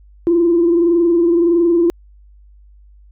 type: tone with frequency modulation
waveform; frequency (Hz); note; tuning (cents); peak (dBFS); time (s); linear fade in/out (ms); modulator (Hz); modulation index
sine; 341.2; F4; -40; -9; 0.27-1.9; 0; 21.6; 0.49
effects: tanh soft clip ceiling -5 dBFS + added 50 Hz sine -42 dBFS peak until 3.11 s